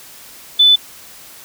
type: tone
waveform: sine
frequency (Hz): 3499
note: A7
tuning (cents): -10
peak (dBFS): -6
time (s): 0.59-0.76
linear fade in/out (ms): 10
effects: white hiss -39 dBFS RMS until 1.44 s